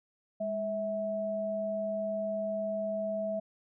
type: tone pair together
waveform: sine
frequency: 205.1 / 651 Hz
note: G#3 / E5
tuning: -21 / -22 cents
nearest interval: octave + minor sixth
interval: 1999 cents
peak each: -38 / -31 dBFS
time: 0.4-3.4 s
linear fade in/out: 10 ms
effects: none